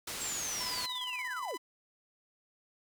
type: low-pass noise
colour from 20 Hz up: white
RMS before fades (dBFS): -40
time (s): 0.07-0.86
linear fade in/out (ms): 5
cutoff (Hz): 8700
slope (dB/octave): 12
type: linear sweep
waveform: sine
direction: down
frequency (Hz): 7710 to 256.5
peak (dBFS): -36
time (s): 0.2-1.57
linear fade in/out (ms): 20
type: tone with tremolo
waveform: sawtooth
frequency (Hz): 1000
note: B5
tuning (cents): +21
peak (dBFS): -35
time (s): 0.6-1.58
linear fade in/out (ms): 10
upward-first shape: square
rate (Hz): 17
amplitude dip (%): 50
effects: none